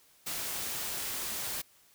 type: noise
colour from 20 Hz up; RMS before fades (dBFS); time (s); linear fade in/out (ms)
white; -36; 0.26-1.62; 10
effects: white hiss -63 dBFS RMS until 1.94 s